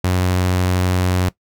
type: tone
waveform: sawtooth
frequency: 91.3 Hz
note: F#2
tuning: 23 cents flat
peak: -11 dBFS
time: 0.04-1.29 s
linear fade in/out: 5 ms
effects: noise-tail reverb RT60 0.1 s tail -19 dB re dry